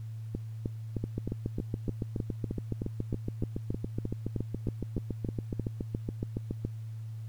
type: two click trains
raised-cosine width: 3 ms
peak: -19 / -19 dBFS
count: 41 / 18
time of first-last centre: 1.04-6.65 / 0.35-5.597 s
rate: 7.13 / 3.24 Hz
effects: added 111 Hz sine -37 dBFS peak until 7.28 s + pink hiss -64 dBFS RMS until 7.28 s